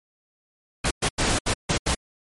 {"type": "noise bursts at uneven times", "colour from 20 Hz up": "pink", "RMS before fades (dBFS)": -22, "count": 6, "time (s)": [[0.84, 0.91], [1.02, 1.09], [1.18, 1.39], [1.46, 1.54], [1.69, 1.78], [1.86, 1.95]], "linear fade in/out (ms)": 10, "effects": ["MP3 48 kbps"]}